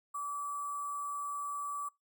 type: tone with sample-and-hold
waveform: sine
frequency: 1155 Hz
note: D6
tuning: 29 cents flat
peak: -35 dBFS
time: 0.14-1.89 s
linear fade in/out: 10 ms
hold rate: 8820 Hz
effects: noise-tail reverb RT60 0.2 s tail -24 dB re dry